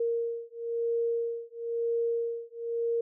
sine beating tone pair, 465 / 466 Hz, A#4 / A#4, -4 / -1 cents, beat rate 1 Hz, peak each -31 dBFS, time 0-3.01 s, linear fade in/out 5 ms, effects none

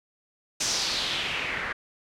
white noise with low-pass filter sweep, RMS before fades -29 dBFS, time 0.6-1.73 s, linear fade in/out 10 ms, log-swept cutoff 6400 to 1700 Hz, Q 2.8, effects none

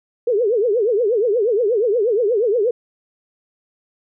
sine tone with vibrato, 445.2 Hz, A4, 20 cents sharp, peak -14 dBFS, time 0.27-2.71 s, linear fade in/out 5 ms, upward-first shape triangle, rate 8.4 Hz, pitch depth 260 cents each way, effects none

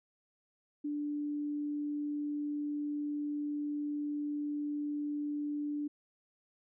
sine tone, 293.7 Hz, D4, in tune, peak -33 dBFS, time 0.84-5.88 s, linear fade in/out 10 ms, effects none

